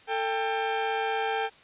sawtooth tone pair together, 446 / 794.7 Hz, A4 / G5, +23 / +23 cents, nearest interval minor seventh, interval 1000 cents, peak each -26 / -24 dBFS, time 0.07-1.5 s, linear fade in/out 50 ms, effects white hiss -54 dBFS RMS until 1.63 s + resampled to 8000 Hz

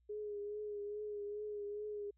sine tone with vibrato, 415.5 Hz, G#4, 1 cent sharp, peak -40 dBFS, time 0.09-2.11 s, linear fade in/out 10 ms, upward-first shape triangle, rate 2.4 Hz, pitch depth 38 cents each way, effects added 60 Hz sine -70 dBFS peak until 2.17 s

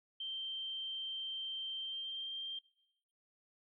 sine tone with pitch glide, 3136 to 3171 Hz, G7 to G7, 0 to +19 cents, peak -39 dBFS, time 0.2-2.59 s, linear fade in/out 5 ms, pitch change +19 cents, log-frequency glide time 1.78-2.3 s, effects noise-tail reverb RT60 0.8 s tail -21 dB re dry

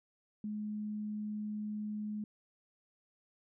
sine tone, 211.1 Hz, G#3, 29 cents sharp, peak -36 dBFS, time 0.44-2.24 s, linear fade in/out 2 ms, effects none

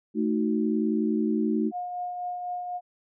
sine chord, D# diminished, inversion second, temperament equal, 220 / 311.1 / 370 Hz, A3 / D#4 / F#4, 0 / 0 / 0 cents, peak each -25 / -27 / -30 dBFS, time 0.14-1.72 s, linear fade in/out 50 ms
sine tone with tremolo, 716 Hz, F5, 43 cents sharp, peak -28 dBFS, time 1.71-2.81 s, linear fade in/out 50 ms, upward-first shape triangle, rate 4 Hz, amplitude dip 40%
effects none

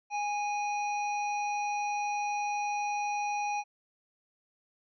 harmonic tone, 826 Hz, G#5, 10 cents flat, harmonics 1 / 3 / 5 / 7, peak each -30 / -37 / -53 / -46 dBFS, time 0.1-3.64 s, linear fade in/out 50 ms, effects none

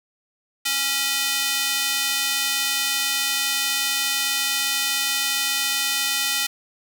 square tone with high-pass filter, 275.9 Hz, C#4, 8 cents flat, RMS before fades -23 dBFS, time 0.65-6.47 s, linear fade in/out 10 ms, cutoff 2700 Hz, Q 0.88, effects 8-bit

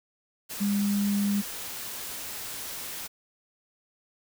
sine tone in noise, 202.7 Hz, G#3, 42 cents flat, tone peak -23 dBFS, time 0.6-1.42 s, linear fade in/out 20 ms, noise white, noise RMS -37 dBFS, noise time 0.49-3.08 s, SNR +11 dB, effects none

